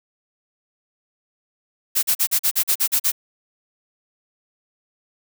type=noise bursts; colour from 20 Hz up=blue; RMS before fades=-18 dBFS; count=10; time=1.95-3.119 s; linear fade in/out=20 ms; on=80 ms; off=41 ms; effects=none